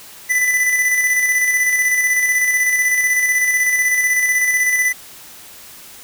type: tone with tremolo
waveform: square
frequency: 1996 Hz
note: B6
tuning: 18 cents sharp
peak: -13 dBFS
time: 0.29-4.93 s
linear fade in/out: 20 ms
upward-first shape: square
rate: 16 Hz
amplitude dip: 35%
effects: white hiss -39 dBFS RMS until 6.03 s